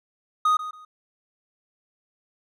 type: tone with echo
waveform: triangle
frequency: 1244.5 Hz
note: D#6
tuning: in tune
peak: -15 dBFS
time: 0.45-0.57 s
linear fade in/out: 5 ms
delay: 140 ms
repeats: 2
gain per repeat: -13 dB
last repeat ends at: 0.85 s
effects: none